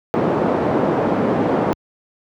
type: band-pass noise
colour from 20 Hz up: pink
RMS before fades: -18 dBFS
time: 0.14-1.73 s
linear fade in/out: 0 ms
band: 220 to 710 Hz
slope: 12 dB/octave
effects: high-pass 80 Hz 12 dB/octave